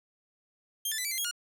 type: tone with pitch steps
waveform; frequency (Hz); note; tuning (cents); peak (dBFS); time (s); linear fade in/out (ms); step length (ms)
10% pulse; 3201 / 1756 / 1999 / 2307 / 2075 / 3290 / 1429; G7 / A6 / B6 / D7 / C7 / G#7 / F6; +36 / -4 / +20 / -31 / -15 / -17 / +39; -22; 0.85-1.312; 5; 66
effects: none